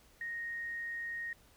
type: tone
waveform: sine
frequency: 1864.7 Hz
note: A#6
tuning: in tune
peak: -37 dBFS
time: 0.21-1.33 s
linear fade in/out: 2 ms
effects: added 57 Hz sine -70 dBFS peak until 1.56 s + pink hiss -64 dBFS RMS until 1.56 s